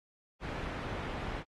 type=low-pass noise; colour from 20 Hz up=pink; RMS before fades=-39 dBFS; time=0.4-1.44 s; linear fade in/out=50 ms; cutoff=2300 Hz; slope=12 dB/octave; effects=AAC 32 kbps